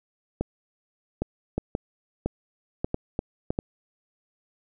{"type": "clicks", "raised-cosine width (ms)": 2, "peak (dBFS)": -12, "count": 10, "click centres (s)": [0.41, 1.22, 1.58, 1.751, 2.26, 2.845, 2.944, 3.191, 3.505, 3.589], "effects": []}